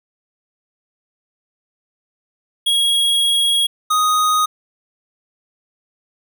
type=tone pair in turn; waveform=square; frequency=3305 / 1246.6 Hz; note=G#7 / D#6; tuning=-9 / +3 cents; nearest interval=octave + perfect fourth; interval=1688 cents; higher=first; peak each=-14 dBFS; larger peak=neither; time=2.66-3.67 / 3.9-4.46 s; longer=first; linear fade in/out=10 ms; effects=none